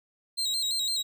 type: tone with vibrato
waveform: 35% pulse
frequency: 3988 Hz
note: B7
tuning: 16 cents sharp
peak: -25 dBFS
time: 0.37-1.03 s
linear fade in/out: 20 ms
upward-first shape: square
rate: 5.9 Hz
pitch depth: 71 cents each way
effects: none